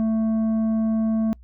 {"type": "tone with tanh clipping", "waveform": "sine", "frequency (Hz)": 221.5, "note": "A3", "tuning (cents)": 12, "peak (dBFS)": -20, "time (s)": [0, 1.33], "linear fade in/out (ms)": 0, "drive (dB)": 7, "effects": ["noise-tail reverb RT60 0.1 s tail -26 dB re dry", "added 60 Hz sine -44 dBFS peak until 1.43 s"]}